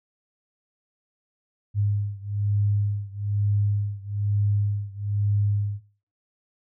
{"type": "beating tone pair", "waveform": "sine", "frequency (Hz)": [102, 103.1], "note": ["G#2", "G#2"], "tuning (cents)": [-31, -12], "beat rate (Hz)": 1.1, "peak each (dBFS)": [-24, -26], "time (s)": [1.74, 5.81], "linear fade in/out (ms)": 50, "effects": ["noise-tail reverb RT60 0.4 s tail -20 dB re dry"]}